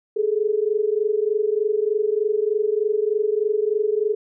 sine tone pair together, 413.2 / 436.5 Hz, G#4 / A4, -9 / -14 cents, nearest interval minor second, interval 95 cents, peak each -21 dBFS, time 0.16-4.15 s, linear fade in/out 10 ms, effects none

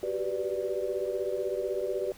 sine chord, G major seventh, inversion third, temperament equal with one note detuned, 376 / 392 / 493.9 / 587.3 Hz, F#4 / G4 / B4 / D5, +28 / 0 / 0 / 0 cents, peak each -34 dBFS, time 0.03-2.12 s, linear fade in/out 2 ms, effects pink hiss -53 dBFS RMS until 2.17 s

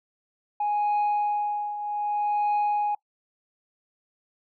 sine tone with tremolo, 830.6 Hz, G#5, in tune, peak -18 dBFS, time 0.6-2.95 s, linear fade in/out 5 ms, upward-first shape triangle, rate 0.64 Hz, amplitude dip 75%, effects noise-tail reverb RT60 0.1 s tail -23 dB re dry + tanh soft clip ceiling -20 dBFS

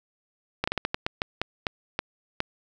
slowing click train, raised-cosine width 0.3 ms, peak -9 dBFS, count 12, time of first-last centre 0.64-2.404 s, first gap 35 ms, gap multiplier 1.28, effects none

